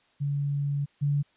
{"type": "tone pair in turn", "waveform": "sine", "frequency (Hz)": [142.5, 143.74], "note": ["C#3", "D3"], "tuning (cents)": [48, -37], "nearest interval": "unison", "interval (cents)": 15, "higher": "second", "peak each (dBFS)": [-25, -22], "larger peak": "second", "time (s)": [[0.2, 0.86], [1.01, 1.23]], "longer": "first", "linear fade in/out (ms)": 20, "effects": ["white hiss -65 dBFS RMS until 1.36 s", "resampled to 8000 Hz"]}